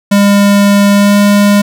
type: tone with pitch glide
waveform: square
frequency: 201.8 to 203.7 Hz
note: G#3 to G#3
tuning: -49 to -33 cents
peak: -5 dBFS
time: 0.11-1.62 s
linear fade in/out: 10 ms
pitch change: +16 cents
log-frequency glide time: 0.93-1.18 s
effects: none